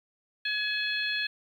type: harmonic tone with a mistuned harmonic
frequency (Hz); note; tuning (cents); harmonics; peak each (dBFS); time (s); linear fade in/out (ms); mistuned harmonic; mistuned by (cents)
844; G#5; +28; 2 / 3 / 4 / 5; -31 / -33 / -34 / -35; 0.45-1.27; 5; 3; +17
effects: 10-bit